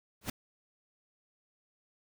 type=noise with exponential growth; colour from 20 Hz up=pink; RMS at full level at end=-30 dBFS; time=0.21-0.3 s; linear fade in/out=5 ms; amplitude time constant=19 ms; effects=none